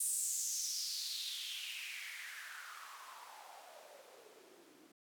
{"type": "noise with band-pass filter sweep", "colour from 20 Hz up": "blue", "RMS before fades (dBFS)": -44, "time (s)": [0, 4.92], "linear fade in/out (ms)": 5, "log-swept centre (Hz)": [9200, 280], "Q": 4.5, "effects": []}